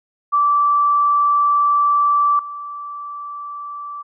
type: tone with level steps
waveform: sine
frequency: 1163 Hz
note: D6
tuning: 17 cents flat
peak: -12 / -27 dBFS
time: 0.32-4.03 s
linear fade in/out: 20 ms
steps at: 2.39 s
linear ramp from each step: 2 ms
effects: none